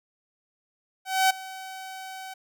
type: tone with ADSR envelope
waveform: sawtooth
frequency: 760 Hz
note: F#5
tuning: 46 cents sharp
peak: -13 dBFS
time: 1.05-2.34 s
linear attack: 250 ms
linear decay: 11 ms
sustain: -20 dB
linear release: 8 ms
effects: none